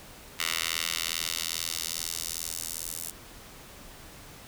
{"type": "tone with high-pass filter sweep", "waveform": "10% pulse", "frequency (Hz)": 82.41, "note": "E2", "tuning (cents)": 0, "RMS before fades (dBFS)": -33, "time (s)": [0.39, 3.11], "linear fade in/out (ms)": 5, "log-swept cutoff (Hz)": [2200, 8800], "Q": 0.98, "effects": ["pink hiss -48 dBFS RMS until 4.47 s"]}